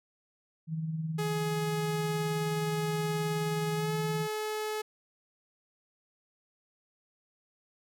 sine tone with tremolo, 160 Hz, D#3, 49 cents sharp, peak -29 dBFS, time 0.67-4.28 s, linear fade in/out 50 ms, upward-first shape sine, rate 19 Hz, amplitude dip 45%
sawtooth tone with pitch glide, 419.7 to 428.3 Hz, G#4 to A4, +18 to -47 cents, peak -28 dBFS, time 1.18-4.82 s, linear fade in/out 10 ms, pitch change +35 cents, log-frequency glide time 3.75-3.93 s
effects none

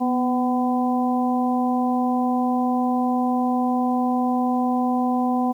harmonic tone with a mistuned harmonic, 251.9 Hz, B3, 34 cents sharp, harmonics 1 / 2 / 3 / 4, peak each -20 / -31 / -24 / -30 dBFS, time 0-5.53 s, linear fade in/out 20 ms, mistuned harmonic 1, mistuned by -32 cents, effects 9-bit

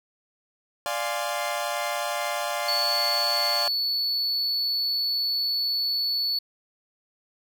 sawtooth chord, D half-diminished seventh, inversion none, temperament equal, 587.3 / 698.5 / 830.6 / 1046.5 Hz, D5 / F5 / Ab5 / C6, 0 / 0 / 0 / 0 cents, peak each -27 / -27 / -30 / -30 dBFS, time 0.86-3.68 s, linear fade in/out 0 ms
triangle tone, 4438 Hz, C#8, 1 cent sharp, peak -22 dBFS, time 2.68-6.39 s, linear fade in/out 5 ms
effects none

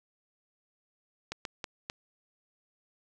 clicks, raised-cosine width 0.2 ms, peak -18 dBFS, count 4, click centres 1.32 / 1.452 / 1.642 / 1.899 s, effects none

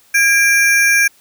square ring-modulated tone, 1998 Hz, B6, 20 cents sharp, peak -7 dBFS, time 0.14-1.08 s, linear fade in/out 10 ms, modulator 364 Hz, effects white hiss -51 dBFS RMS until 1.2 s

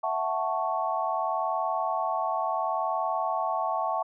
sine chord, F# minor seventh, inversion third, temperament equal, 659.3 / 740 / 880 / 1108.7 Hz, E5 / F#5 / A5 / C#6, 0 / 0 / 0 / 0 cents, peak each -31 dBFS, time 0.03-4.03 s, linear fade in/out 10 ms, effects none

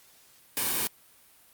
white noise with comb filter, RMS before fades -28 dBFS, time 0.57-0.87 s, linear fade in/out 0 ms, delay 1.5 ms, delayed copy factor -0.5, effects white hiss -58 dBFS RMS until 1.53 s + Opus 48 kbps

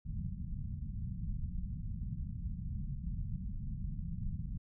pink low-pass noise, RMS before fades -39 dBFS, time 0.05-4.58 s, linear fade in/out 10 ms, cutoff 200 Hz, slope 48 dB/octave, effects none

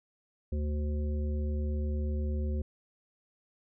harmonic tone, 74.3 Hz, D2, 21 cents sharp, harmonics 1 / 3 / 5 / 7, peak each -29 / -39 / -43 / -46 dBFS, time 0.52-2.62 s, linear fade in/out 5 ms, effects none

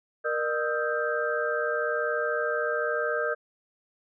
sine tone cluster, 470.3 / 604 / 1262 / 1343 / 1574 Hz, A#4 / D5 / D#6 / E6 / G6, +15 / +48 / +24 / +32 / +7 cents, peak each -30 / -30 / -34 / -38 / -30 dBFS, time 0.24-3.35 s, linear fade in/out 20 ms, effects none

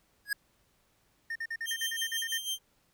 square tone with exponential growth, 1661.2 Hz, G#6, in tune, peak -25 dBFS, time 0.25-0.33 s, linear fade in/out 5 ms, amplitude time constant 17 ms
triangle tone bursts, 1824 Hz, A#6, 38 cents flat, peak -31 dBFS, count 11, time 1.3-2.376 s, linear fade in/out 5 ms, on 56 ms, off 46 ms
sawtooth tone with tremolo, 3148 Hz, G7, 7 cents sharp, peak -27 dBFS, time 1.65-2.59 s, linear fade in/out 50 ms, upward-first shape sine, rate 6.1 Hz, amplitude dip 70%
effects pink hiss -70 dBFS RMS until 2.93 s

